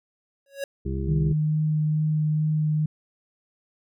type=tone with exponential growth; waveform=square; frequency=554.4 Hz; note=C#5; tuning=in tune; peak=-25 dBFS; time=0.46-0.64 s; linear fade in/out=2 ms; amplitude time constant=37 ms
type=harmonic tone; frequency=67 Hz; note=C2; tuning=42 cents sharp; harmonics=1 / 2 / 3 / 5 / 6; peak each=-28 / -31 / -33 / -35 / -36 dBFS; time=0.85-1.33 s; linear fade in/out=10 ms
type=tone with vibrato; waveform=sine; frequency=153.8 Hz; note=D#3; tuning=20 cents flat; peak=-20 dBFS; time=1.08-2.86 s; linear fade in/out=5 ms; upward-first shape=sine; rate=2.3 Hz; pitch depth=9 cents each way
effects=none